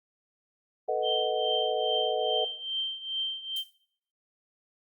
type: chord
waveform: sine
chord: B dominant seventh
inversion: third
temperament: equal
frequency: 440 / 493.9 / 622.3 / 740 Hz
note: A4 / B4 / D#5 / F#5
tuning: 0 / 0 / 0 / 0 cents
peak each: -31 dBFS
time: 0.88-2.45 s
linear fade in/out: 10 ms
type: tone with tremolo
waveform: sine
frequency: 3136 Hz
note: G7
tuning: in tune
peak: -27 dBFS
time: 1.02-3.64 s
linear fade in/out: 50 ms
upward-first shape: triangle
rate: 2.4 Hz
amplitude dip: 85%
type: noise with exponential decay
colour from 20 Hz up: violet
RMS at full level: -38 dBFS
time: 3.56-3.75 s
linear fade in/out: 5 ms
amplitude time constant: 40 ms
effects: noise-tail reverb RT60 0.6 s tail -18 dB re dry + Opus 48 kbps